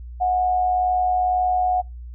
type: tone with amplitude modulation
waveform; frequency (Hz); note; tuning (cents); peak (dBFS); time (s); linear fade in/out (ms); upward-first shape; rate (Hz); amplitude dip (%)
sine; 731; F#5; -21; -15; 0.2-1.82; 20; sine; 102; 40
effects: noise-tail reverb RT60 0.2 s tail -26 dB re dry + added 60 Hz sine -33 dBFS peak until 2.14 s